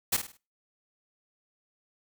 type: noise with echo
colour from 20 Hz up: white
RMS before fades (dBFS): -25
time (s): 0.12-0.17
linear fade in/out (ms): 10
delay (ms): 51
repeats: 4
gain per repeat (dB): -9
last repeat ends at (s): 0.374
effects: noise-tail reverb RT60 0.3 s tail -22 dB re dry